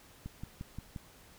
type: click train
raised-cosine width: 5 ms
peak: -28 dBFS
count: 5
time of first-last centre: 0.26-0.962 s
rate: 5.7 Hz
effects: pink hiss -58 dBFS RMS until 1.38 s